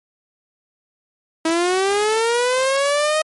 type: linear sweep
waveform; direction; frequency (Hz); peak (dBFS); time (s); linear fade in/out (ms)
sawtooth; up; 320 to 628; -12; 1.45-3.22; 5
effects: MP3 48 kbps